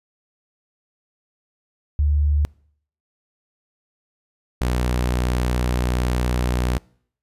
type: tone pair in turn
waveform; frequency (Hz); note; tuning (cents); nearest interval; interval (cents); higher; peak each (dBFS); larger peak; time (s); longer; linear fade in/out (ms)
sine / sawtooth; 73.42 / 61.42; D2 / B1; 0 / -9; minor third; 309; first; -15; neither; 1.99-2.45 / 4.61-6.78; second; 0
effects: noise-tail reverb RT60 0.6 s tail -25 dB re dry + resampled to 32000 Hz